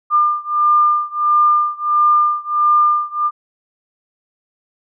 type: beating tone pair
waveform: sine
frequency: 1200 / 1201.5 Hz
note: D6 / D6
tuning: +37 / +39 cents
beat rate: 1.5 Hz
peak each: -14 / -15 dBFS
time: 0.1-3.31 s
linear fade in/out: 50 ms
effects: none